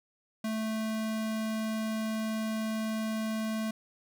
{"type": "tone", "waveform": "square", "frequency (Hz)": 219.6, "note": "A3", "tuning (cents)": -3, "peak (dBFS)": -31, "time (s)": [0.44, 3.71], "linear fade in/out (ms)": 5, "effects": []}